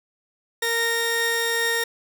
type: tone pair together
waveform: sawtooth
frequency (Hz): 463.3 / 1850.8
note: A#4 / A#6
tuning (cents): -11 / -13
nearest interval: 2 octaves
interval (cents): 2398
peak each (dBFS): -22 / -19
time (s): 0.62-1.84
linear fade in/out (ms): 5
effects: none